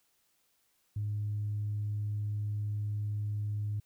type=tone; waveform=sine; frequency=104.4 Hz; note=G#2; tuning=10 cents sharp; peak=-30 dBFS; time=0.96-3.8 s; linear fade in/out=5 ms; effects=tanh soft clip ceiling -27 dBFS + white hiss -73 dBFS RMS until 3.85 s